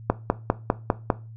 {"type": "click train", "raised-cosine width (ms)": 1, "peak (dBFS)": -4, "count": 6, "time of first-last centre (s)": [0.1, 1.102], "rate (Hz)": 4.99, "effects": ["noise-tail reverb RT60 0.3 s tail -17 dB re dry", "added 112 Hz sine -39 dBFS peak until 1.36 s"]}